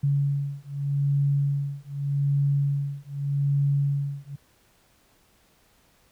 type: beating tone pair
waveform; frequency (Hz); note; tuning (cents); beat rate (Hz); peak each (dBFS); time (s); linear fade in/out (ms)
sine; 140.7 / 141.53; C#3 / C#3; +26 / +36; 0.83; -25; 0.03-4.36; 10
effects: pink hiss -62 dBFS RMS until 6.11 s